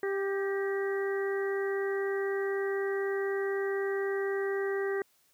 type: harmonic tone with a mistuned harmonic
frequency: 394 Hz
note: G4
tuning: 9 cents sharp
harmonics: 1 / 2 / 3 / 4 / 5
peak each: -29 / -43 / -44 / -41 / -40 dBFS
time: 0.03-5.02 s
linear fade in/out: 2 ms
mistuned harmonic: 5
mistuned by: -50 cents
effects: white hiss -68 dBFS RMS until 5.33 s